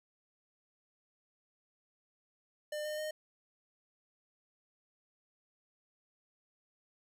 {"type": "tone with pitch steps", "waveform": "square", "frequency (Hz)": [600, 607.7, 615.4], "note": ["D5", "D#5", "D#5"], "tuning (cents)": [37, -41, -19], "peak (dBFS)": -37, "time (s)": [2.72, 3.11], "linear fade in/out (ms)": 5, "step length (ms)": 130, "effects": []}